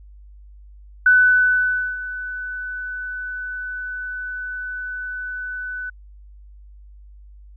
sine tone with ADSR envelope, 1498 Hz, F#6, 21 cents sharp, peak -9 dBFS, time 1.06-5.9 s, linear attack 4 ms, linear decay 900 ms, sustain -17 dB, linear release 7 ms, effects added 50 Hz sine -41 dBFS peak until 7.56 s

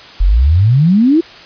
sine exponential sweep, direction up, 40.85 to 346.4 Hz, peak -6 dBFS, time 0.2-1.21 s, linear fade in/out 10 ms, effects white hiss -35 dBFS RMS until 1.45 s + resampled to 11025 Hz

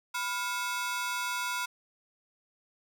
sawtooth ring-modulated tone, 1200 Hz, D6, 37 cents sharp, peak -24 dBFS, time 0.14-1.66 s, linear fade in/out 10 ms, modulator 213 Hz, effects none

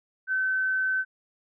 sine tone, 1529 Hz, G6, 44 cents flat, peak -23 dBFS, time 0.27-1.05 s, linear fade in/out 50 ms, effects none

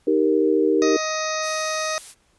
sine chord, Eb major, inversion none, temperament equal, 311.1 / 392 / 466.2 Hz, Eb4 / G4 / Bb4, 0 / 0 / 0 cents, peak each -20 dBFS, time 0.07-0.97 s, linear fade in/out 5 ms
harmonic tone, 627 Hz, D#5, 13 cents sharp, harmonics 1 / 2 / 3 / 4 / 6 / 7 / 8 / 9 / 10, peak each -27 / -28 / -31 / -34 / -35 / -37 / -36 / -36 / -33 dBFS, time 0.82-1.98 s, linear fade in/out 0 ms
blue noise, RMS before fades -37 dBFS, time 1.41-2.15 s, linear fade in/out 50 ms
effects pink hiss -62 dBFS RMS until 2.38 s + resampled to 24000 Hz

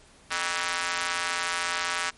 square tone with high-pass filter, 87.31 Hz, F2, in tune, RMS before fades -29 dBFS, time 0.3-2.11 s, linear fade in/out 20 ms, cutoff 1400 Hz, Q 1.3, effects pink hiss -55 dBFS RMS until 2.17 s + MP3 48 kbps

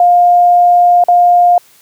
sine tone with dropouts, 706 Hz, F5, 19 cents sharp, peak -4 dBFS, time 0-1.58 s, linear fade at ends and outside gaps 2 ms, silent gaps 1.039-1.084 s, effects white hiss -46 dBFS RMS until 1.81 s + high-pass 100 Hz 12 dB/octave

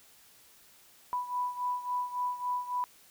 sine beating tone pair, 987.8 / 991.4 Hz, B5 / B5, 0 / +6 cents, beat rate 3.6 Hz, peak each -32 / -36 dBFS, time 1.13-2.84 s, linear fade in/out 0 ms, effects white hiss -59 dBFS RMS until 3.1 s

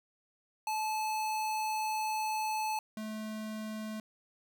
square tone pair in turn, 866 / 216.5 Hz, A5 / A3, -28 / -28 cents, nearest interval 2 octaves, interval 2400 cents, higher first, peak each -32 / -38 dBFS, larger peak first, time 0.67-2.79 / 2.97-4 s, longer first, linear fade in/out 2 ms, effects none

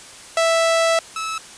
sawtooth tone pair in turn, 659.3 / 1303.5 Hz, E5 / E6, 0 / -20 cents, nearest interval octave, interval 1180 cents, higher second, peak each -11 / -20 dBFS, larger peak first, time 0.37-0.99 / 1.16-1.38 s, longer first, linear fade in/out 2 ms, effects white hiss -40 dBFS RMS until 1.57 s + resampled to 22050 Hz

